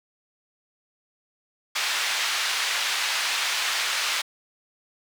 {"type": "band-pass noise", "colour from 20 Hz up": "white", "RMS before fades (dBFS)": -26, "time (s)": [1.75, 4.22], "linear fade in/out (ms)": 10, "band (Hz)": [1100, 4100], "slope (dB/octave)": 12, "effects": []}